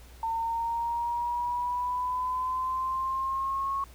sine exponential sweep, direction up, 904 to 1100 Hz, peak -27 dBFS, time 0.23-3.84 s, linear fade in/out 2 ms, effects added 60 Hz sine -48 dBFS peak until 3.94 s + pink hiss -55 dBFS RMS until 3.94 s

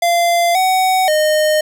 square tone with pitch steps, 689 / 750 / 614 Hz, F5 / F#5 / D#5, -24 / +23 / -23 cents, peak -12 dBFS, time 0.02-1.61 s, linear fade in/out 5 ms, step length 530 ms, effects none

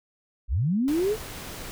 sine linear sweep, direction up, 41 to 452 Hz, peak -21 dBFS, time 0.48-1.17 s, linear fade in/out 50 ms
pink noise, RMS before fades -38 dBFS, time 0.88-1.71 s, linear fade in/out 0 ms
effects none

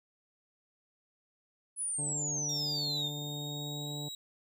sine exponential sweep, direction down, 10280 to 3520 Hz, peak -32 dBFS, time 1.76-3.11 s, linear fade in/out 50 ms
harmonic tone, 146.9 Hz, D3, 1 cent sharp, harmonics 1 / 2 / 3 / 4 / 5 / 6, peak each -39 / -45 / -49 / -52 / -54 / -55 dBFS, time 1.98-4.09 s, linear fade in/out 10 ms
35% pulse tone with pitch glide, 3639 to 3851 Hz, A#7 to B7, -42 to -44 cents, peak -39 dBFS, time 2.49-4.15 s, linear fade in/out 2 ms, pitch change +98 cents, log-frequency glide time 2.96-4.01 s
effects none

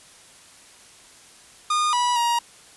45% pulse tone with pitch steps, 1220 / 976 / 946 Hz, D#6 / B5 / A#5, -34 / -21 / +25 cents, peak -19 dBFS, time 1.7-2.39 s, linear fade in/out 5 ms, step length 230 ms, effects white hiss -49 dBFS RMS until 2.76 s + resampled to 24000 Hz

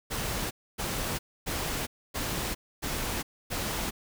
pink noise bursts, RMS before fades -32 dBFS, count 6, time 0.1-3.91 s, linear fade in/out 20 ms, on 410 ms, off 270 ms, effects none

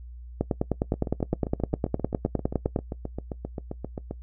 two click trains, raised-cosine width 2 ms, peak -10 / -18 dBFS, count 24 / 25, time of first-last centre 0.41-2.762 / 0.94-4.11 s, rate 9.78 / 7.57 Hz, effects noise-tail reverb RT60 0.1 s tail -20 dB re dry + added 60 Hz sine -39 dBFS peak until 4.22 s

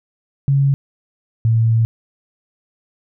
sine tone pair in turn, 138.59 / 113.44 Hz, C#3 / A#2, 0 / -47 cents, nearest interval minor third, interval 347 cents, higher first, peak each -11 dBFS, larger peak neither, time 0.48-0.74 / 1.45-1.85 s, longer second, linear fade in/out 0 ms, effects none

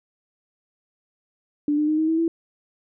sine tone with pitch steps, 294.1 / 301.1 / 308.4 / 315.8 / 323.3 / 331.1 Hz, D4 / D4 / D#4 / D#4 / E4 / E4, +3 / +43 / -15 / +26 / -34 / +8 cents, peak -18 dBFS, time 1.68-2.28 s, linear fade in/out 2 ms, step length 100 ms, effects none

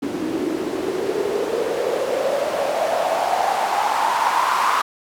white noise with band-pass filter sweep, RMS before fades -21 dBFS, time 0.02-4.82 s, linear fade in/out 10 ms, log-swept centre 290 to 1100 Hz, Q 5.8, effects none

